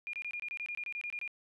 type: tone bursts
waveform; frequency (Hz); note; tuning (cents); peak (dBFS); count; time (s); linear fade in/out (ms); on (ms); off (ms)
sine; 2420; D#7; -49; -36; 14; 0.07-1.277; 0; 63; 25
effects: 13-bit